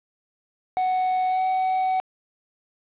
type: tone with pitch glide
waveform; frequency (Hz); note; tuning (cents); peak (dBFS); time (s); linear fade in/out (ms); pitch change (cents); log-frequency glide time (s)
triangle; 742 to 750.6; F#5 to F#5; +5 to +25; -18; 0.77-2; 0; +20; 1.29-1.41
effects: resampled to 8000 Hz + 8-bit